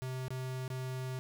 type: tone with dropouts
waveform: square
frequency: 129.3 Hz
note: C3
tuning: 20 cents flat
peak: -37 dBFS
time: 0.02-1.19 s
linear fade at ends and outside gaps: 0 ms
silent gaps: 0.282-0.305 / 0.679-0.702 s
effects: none